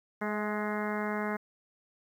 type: harmonic tone with a mistuned harmonic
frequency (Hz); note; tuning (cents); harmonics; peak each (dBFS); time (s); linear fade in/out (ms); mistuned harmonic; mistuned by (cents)
210; G#3; +19; 1 / 2 / 3 / 4 / 5 / 6 / 7 / 8 / 9 / 10; -34 / -37 / -39 / -40 / -41 / -42 / -42 / -43 / -44 / -44; 0.21-1.37; 10; 3; +24
effects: 10-bit